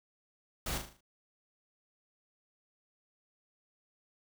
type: noise with echo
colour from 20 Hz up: pink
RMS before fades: -36 dBFS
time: 0.66-0.78 s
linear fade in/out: 5 ms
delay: 38 ms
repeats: 6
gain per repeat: -6 dB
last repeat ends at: 1.008 s
effects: none